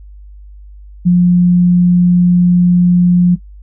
sine tone, 177.2 Hz, F3, 25 cents sharp, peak -5 dBFS, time 1.05-3.36 s, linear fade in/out 20 ms, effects noise-tail reverb RT60 0.1 s tail -18 dB re dry + added 50 Hz sine -32 dBFS peak until 3.62 s

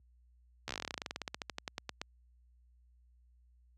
slowing click train, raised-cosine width 0.2 ms, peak -20 dBFS, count 28, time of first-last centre 0.68-2.015 s, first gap 13 ms, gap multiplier 1.09, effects added 60 Hz sine -53 dBFS peak until 3.77 s + high-pass 100 Hz 12 dB/octave

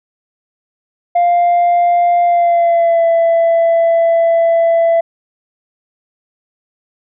sine tone with pitch glide, 698.5 to 668.1 Hz, F5 to E5, 0 to +23 cents, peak -6 dBFS, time 1.15-5.01 s, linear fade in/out 10 ms, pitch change -77 cents, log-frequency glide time 2.24-3.05 s, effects tanh soft clip ceiling -7 dBFS

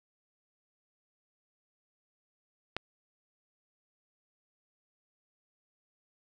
click, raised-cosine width 0.3 ms, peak -16 dBFS, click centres 2.766 s, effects none

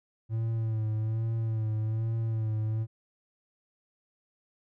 triangle tone with vibrato, 111 Hz, A2, 16 cents sharp, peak -25 dBFS, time 0.29-2.87 s, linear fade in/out 50 ms, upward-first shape sine, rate 1.2 Hz, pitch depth 41 cents each way, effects none

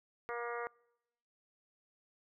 harmonic tone, 237.5 Hz, A#3, 33 cents sharp, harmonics 2 / 3 / 4 / 5 / 6 / 7 / 8 / 9, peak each -41 / -46 / -47 / -44 / -46 / -52 / -49 / -52 dBFS, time 0.29-0.67 s, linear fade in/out 0 ms, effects noise-tail reverb RT60 0.9 s tail -26 dB re dry

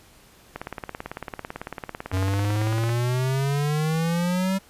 click train, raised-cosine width 0.5 ms, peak -16 dBFS, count 43, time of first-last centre 0.56-2.893 s, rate 18 Hz
square exponential sweep, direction up, 92.5 to 194.5 Hz, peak -22 dBFS, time 2.12-4.59 s, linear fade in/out 20 ms
effects pink hiss -53 dBFS RMS until 4.69 s + resampled to 32000 Hz

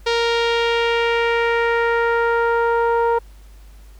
sawtooth tone with low-pass filter sweep, 466.2 Hz, A#4, in tune, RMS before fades -18 dBFS, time 0.06-3.19 s, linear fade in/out 10 ms, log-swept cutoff 4300 to 980 Hz, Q 1.9, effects added 50 Hz sine -40 dBFS peak until 3.99 s + pink hiss -54 dBFS RMS until 3.99 s

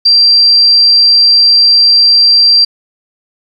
sine tone, 4717 Hz, D8, 7 cents sharp, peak -3 dBFS, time 0.05-2.65 s, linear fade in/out 10 ms, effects 7-bit

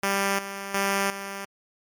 5% pulse tone with tremolo, 197.3 Hz, G3, 11 cents sharp, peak -11 dBFS, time 0.03-1.45 s, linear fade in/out 5 ms, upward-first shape square, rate 1.4 Hz, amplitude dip 70%, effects MP3 96 kbps

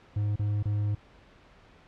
triangle tone with dropouts, 103.83 Hz, G#2, in tune, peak -23 dBFS, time 0.16-0.95 s, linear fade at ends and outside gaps 5 ms, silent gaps 0.359-0.393 / 0.628-0.654 s, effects pink hiss -56 dBFS RMS until 1.87 s + low-pass 3000 Hz 12 dB/octave

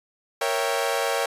sawtooth chord, A# diminished seventh, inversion none, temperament equal, 466.2 / 554.4 / 659.3 / 784 Hz, A#4 / C#5 / E5 / G5, 0 / 0 / 0 / 0 cents, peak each -24 / -23 / -26 / -25 dBFS, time 0.41-1.26 s, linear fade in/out 5 ms, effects resampled to 32000 Hz

